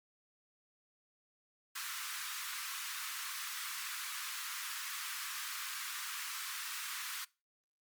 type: high-pass noise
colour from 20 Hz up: pink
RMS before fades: -42 dBFS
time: 1.75-7.25 s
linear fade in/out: 10 ms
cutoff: 1100 Hz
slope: 48 dB/octave
effects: noise-tail reverb RT60 0.3 s tail -23 dB re dry + Opus 48 kbps